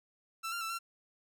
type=tone with pitch steps; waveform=sawtooth; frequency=1333 / 1387 / 1327 / 1362 Hz; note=E6 / F6 / E6 / F6; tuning=+19 / -12 / +11 / -44 cents; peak=-32 dBFS; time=0.43-0.79 s; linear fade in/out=20 ms; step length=90 ms; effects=none